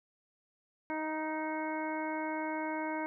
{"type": "harmonic tone with a mistuned harmonic", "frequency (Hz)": 312.6, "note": "D#4", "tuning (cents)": 8, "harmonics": [1, 2, 3, 4, 5, 6, 7], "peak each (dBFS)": [-37, -40, -38, -51, -44, -51, -44], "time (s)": [0.9, 3.06], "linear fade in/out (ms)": 0, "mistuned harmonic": 5, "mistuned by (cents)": -19, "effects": []}